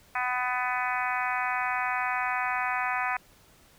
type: harmonic tone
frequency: 250 Hz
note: B3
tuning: 21 cents sharp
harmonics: 3 / 4 / 5 / 6 / 7 / 8 / 9 / 10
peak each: -32 / -33 / -34 / -35 / -35 / -36 / -37 / -37 dBFS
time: 0.15-3.17 s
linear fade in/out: 5 ms
effects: pink hiss -58 dBFS RMS until 3.78 s